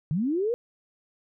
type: linear sweep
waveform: sine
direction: up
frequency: 137.5 to 492.5 Hz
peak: -23 dBFS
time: 0.11-0.54 s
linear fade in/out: 0 ms
effects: none